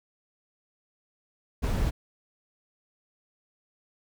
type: noise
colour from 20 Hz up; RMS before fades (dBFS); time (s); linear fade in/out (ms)
brown; -26; 1.62-1.91; 20
effects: none